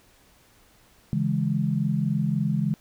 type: tone cluster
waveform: sine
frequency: 140.6 / 163.9 / 206.9 Hz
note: C#3 / E3 / G#3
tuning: +25 / -10 / -6 cents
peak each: -26 dBFS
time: 1.13-2.74 s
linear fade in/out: 0 ms
effects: pink hiss -58 dBFS RMS until 2.8 s